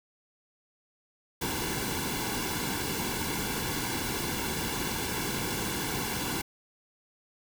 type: noise with comb filter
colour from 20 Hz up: pink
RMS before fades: -32 dBFS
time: 1.41-6.42 s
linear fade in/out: 10 ms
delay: 1.6 ms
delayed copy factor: -0.7
effects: none